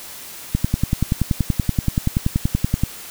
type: click train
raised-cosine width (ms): 5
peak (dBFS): -4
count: 25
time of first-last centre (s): 0.55-2.836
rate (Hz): 10.5
effects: white hiss -36 dBFS RMS until 3.1 s